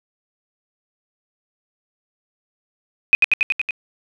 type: tone with echo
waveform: sine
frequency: 2504 Hz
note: D#7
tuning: 10 cents sharp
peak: -7 dBFS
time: 3.13-3.15 s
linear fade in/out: 0 ms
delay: 93 ms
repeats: 6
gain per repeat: -2 dB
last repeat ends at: 3.708 s
effects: none